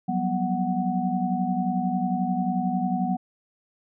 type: tone cluster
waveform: sine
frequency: 181.2 / 192.4 / 244.8 / 742 Hz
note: F#3 / G3 / B3 / F#5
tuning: -36 / -32 / -15 / +5 cents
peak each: -28 dBFS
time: 0.08-3.17 s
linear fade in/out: 10 ms
effects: none